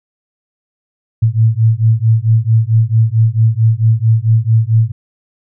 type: beating tone pair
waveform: sine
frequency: 110 / 114.5 Hz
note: A2 / A#2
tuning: 0 / -31 cents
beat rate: 4.5 Hz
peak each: -11 dBFS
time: 1.22-4.92 s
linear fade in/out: 10 ms
effects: none